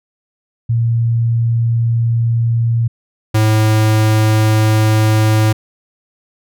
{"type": "tone pair in turn", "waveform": ["sine", "square"], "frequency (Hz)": [116.2, 108.68], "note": ["A#2", "A2"], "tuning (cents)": [-5, -21], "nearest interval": "minor second", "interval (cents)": 116, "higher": "first", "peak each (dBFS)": [-11, -10], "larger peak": "second", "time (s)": [[0.69, 2.88], [3.34, 5.53]], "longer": "neither", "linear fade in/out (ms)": 10, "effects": []}